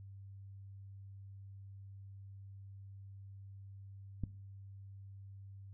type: click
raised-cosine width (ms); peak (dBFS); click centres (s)
5; -25; 4.237
effects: noise-tail reverb RT60 0.5 s tail -19 dB re dry + added 98 Hz sine -49 dBFS peak until 5.73 s